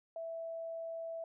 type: tone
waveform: sine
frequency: 659.3 Hz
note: E5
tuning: in tune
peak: -39 dBFS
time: 0.16-1.24 s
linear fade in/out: 2 ms
effects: none